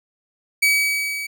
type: tone with level ramp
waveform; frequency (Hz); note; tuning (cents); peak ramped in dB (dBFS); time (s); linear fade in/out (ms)
40% pulse; 2277; C#7; +46; -12 to -26; 0.62-1.27; 10
effects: none